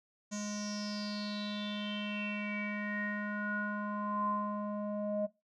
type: tone with low-pass filter sweep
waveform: square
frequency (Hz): 207.7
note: G#3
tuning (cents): 0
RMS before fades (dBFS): -37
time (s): 0.31-5.27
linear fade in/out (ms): 20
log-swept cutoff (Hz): 6700 to 650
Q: 9.5
effects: noise-tail reverb RT60 0.2 s tail -17 dB re dry